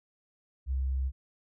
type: tone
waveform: sine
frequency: 66 Hz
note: C2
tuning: 16 cents sharp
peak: -27 dBFS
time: 0.66-1.12 s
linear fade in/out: 50 ms
effects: none